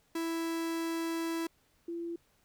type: tone pair in turn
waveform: 45% pulse / sine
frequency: 330 / 339.1 Hz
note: E4 / E4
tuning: +2 / +49 cents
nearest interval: unison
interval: 47 cents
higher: second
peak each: -32 / -35 dBFS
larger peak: first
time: 0.15-1.47 / 1.88-2.16 s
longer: first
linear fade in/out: 5 ms
effects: pink hiss -70 dBFS RMS until 2.44 s